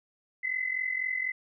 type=tone pair together; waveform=sine; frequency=2000 / 2044 Hz; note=B6 / C7; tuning=+21 / -41 cents; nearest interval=unison; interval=38 cents; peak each=-33 / -30 dBFS; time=0.43-1.32 s; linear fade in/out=10 ms; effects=none